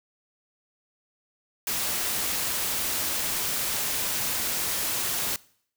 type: noise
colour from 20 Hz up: white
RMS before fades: -28 dBFS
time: 1.67-5.36 s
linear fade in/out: 2 ms
effects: noise-tail reverb RT60 0.6 s tail -22 dB re dry